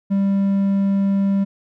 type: tone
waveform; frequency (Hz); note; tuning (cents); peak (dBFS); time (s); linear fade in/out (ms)
triangle; 197; G3; +9; -13; 0.1-1.45; 20
effects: none